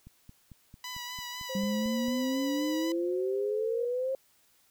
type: click train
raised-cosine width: 5 ms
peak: -36 dBFS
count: 10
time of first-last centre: 0.07-2.083 s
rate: 4.47 Hz
type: tone with vibrato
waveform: 10% pulse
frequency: 987.8 Hz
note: B5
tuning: in tune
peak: -29 dBFS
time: 0.84-2.92 s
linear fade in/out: 2 ms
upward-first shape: sine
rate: 4 Hz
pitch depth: 25 cents each way
type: tone with pitch glide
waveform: sine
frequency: 523.3 to 517.6 Hz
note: C5 to C5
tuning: 0 to -19 cents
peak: -35 dBFS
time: 1.49-3.86 s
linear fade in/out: 10 ms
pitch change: -19 cents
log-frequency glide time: 2.36-3.5 s
type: exponential sweep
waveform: sine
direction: up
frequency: 196 to 538 Hz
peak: -28 dBFS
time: 1.55-4.15 s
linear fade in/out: 2 ms
effects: white hiss -66 dBFS RMS until 4.7 s